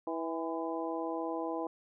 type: harmonic tone with a mistuned harmonic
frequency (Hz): 163.6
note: E3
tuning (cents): -13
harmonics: 2 / 3 / 4 / 5 / 6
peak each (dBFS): -37 / -39 / -40 / -41 / -42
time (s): 0.07-1.67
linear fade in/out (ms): 2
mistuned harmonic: 6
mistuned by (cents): +47
effects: none